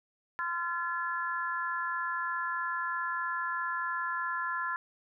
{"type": "harmonic tone", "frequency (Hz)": 343.1, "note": "F4", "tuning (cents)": -31, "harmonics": [3, 4, 5], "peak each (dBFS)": [-35, -35, -35], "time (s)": [0.39, 4.76], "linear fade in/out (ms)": 0, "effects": []}